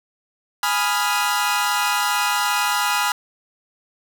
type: chord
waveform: sawtooth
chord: F half-diminished seventh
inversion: first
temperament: equal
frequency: 830.6 / 987.8 / 1244.5 / 1396.9 Hz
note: Ab5 / Cb6 / Eb6 / F6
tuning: 0 / 0 / 0 / 0 cents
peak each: -20 / -20 / -22 / -20 dBFS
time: 0.63-3.12 s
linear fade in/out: 2 ms
effects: none